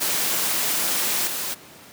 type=noise with level steps; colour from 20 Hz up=white; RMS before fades=-23 / -28 dBFS; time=0-1.55 s; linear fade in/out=20 ms; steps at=1.27 s; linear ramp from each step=2 ms; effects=pink hiss -45 dBFS RMS until 1.92 s + high-pass 150 Hz 12 dB/octave